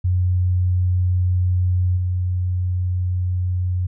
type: tone with level steps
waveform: sine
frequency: 90.6 Hz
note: F#2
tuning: 36 cents flat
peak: -15 / -18 dBFS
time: 0.04-3.87 s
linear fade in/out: 10 ms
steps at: 1.96 s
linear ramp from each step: 20 ms
effects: none